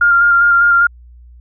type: tone with vibrato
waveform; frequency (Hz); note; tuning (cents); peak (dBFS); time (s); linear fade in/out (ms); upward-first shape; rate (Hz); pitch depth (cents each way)
sine; 1400; F6; +4; -7; 0.01-0.87; 5; square; 5; 16
effects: added 60 Hz sine -37 dBFS peak until 1.4 s